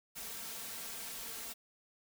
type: noise with comb filter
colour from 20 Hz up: white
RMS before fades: -44 dBFS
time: 0.15-1.54 s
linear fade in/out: 20 ms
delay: 4.4 ms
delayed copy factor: +0.6
effects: none